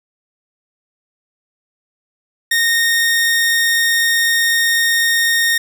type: tone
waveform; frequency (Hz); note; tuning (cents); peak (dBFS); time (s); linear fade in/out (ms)
sawtooth; 1848; A#6; -16; -9; 2.51-5.58; 5
effects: none